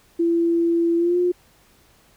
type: tone with pitch glide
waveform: sine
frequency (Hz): 337.3 to 355.9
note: E4 to F4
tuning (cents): +40 to +33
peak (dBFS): -16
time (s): 0.19-1.32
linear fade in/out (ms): 10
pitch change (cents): +93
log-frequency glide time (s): 0.97-1.18
effects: pink hiss -56 dBFS RMS until 2.16 s